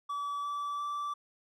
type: tone with pitch steps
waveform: triangle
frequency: 1148 / 1156 / 1164 Hz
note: D6 / D6 / D6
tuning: -40 / -28 / -16 cents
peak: -31 dBFS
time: 0.09-1.14 s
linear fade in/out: 10 ms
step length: 350 ms
effects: none